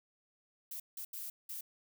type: noise bursts at uneven times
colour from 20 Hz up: violet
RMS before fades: -43 dBFS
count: 4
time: 0.71-0.8 / 0.97-1.05 / 1.13-1.3 / 1.49-1.61 s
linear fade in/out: 5 ms
effects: none